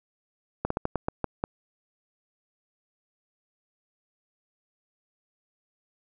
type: slowing click train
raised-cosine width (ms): 1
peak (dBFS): -12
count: 8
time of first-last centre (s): 0.65-1.439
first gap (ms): 54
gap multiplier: 1.24
effects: none